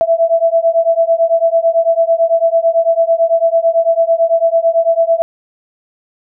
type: beating tone pair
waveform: sine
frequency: 659.3 / 668.3 Hz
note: E5 / E5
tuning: 0 / +24 cents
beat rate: 9 Hz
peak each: -12 dBFS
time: 0.01-5.22 s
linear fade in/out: 0 ms
effects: none